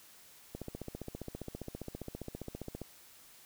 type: click train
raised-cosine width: 2 ms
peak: -27 dBFS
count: 35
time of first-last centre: 0.55-2.817 s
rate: 15 Hz
effects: white hiss -58 dBFS RMS until 3.45 s